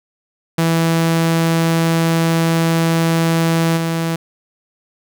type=tone with level steps; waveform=sawtooth; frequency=164.81 Hz; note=E3; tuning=in tune; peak=-9 / -13 dBFS; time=0.58-4.16 s; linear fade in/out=5 ms; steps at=3.76 s; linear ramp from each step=20 ms; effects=none